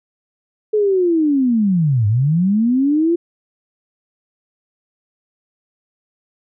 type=linear two-way sweep; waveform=sine; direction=down then up; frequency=433.3 to 99.9 to 348.4 Hz; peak=-12 dBFS; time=0.73-3.16 s; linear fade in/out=10 ms; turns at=2.07 s; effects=none